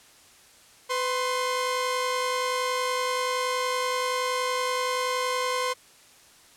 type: tone pair together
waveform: sawtooth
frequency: 502.7 / 1056 Hz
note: B4 / C6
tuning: +31 / +16 cents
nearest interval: octave + minor second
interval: 1285 cents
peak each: -24 / -24 dBFS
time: 0.89-5.74 s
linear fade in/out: 20 ms
effects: white hiss -54 dBFS RMS until 6.56 s + low-pass 10000 Hz 12 dB/octave